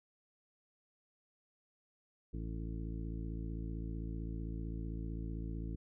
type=harmonic tone; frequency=55.6 Hz; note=A1; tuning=19 cents sharp; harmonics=1 / 2 / 3 / 4 / 5 / 6 / 8; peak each=-40 / -46 / -46 / -53 / -49 / -51 / -58 dBFS; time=2.33-5.76 s; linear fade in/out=10 ms; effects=none